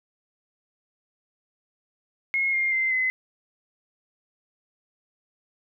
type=tone with pitch steps; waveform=sine; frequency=2162 / 2120 / 2079 / 2038 Hz; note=C#7 / C7 / C7 / C7; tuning=-44 / +22 / -12 / -46 cents; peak=-21 dBFS; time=2.34-3.1 s; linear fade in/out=0 ms; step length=190 ms; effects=none